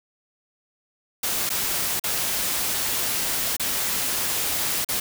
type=noise with dropouts; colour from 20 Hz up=white; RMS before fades=-25 dBFS; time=1.23-5 s; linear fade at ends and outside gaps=5 ms; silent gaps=1.493-1.501 / 1.997-2.038 / 3.567-3.596 / 4.847-4.887 s; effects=none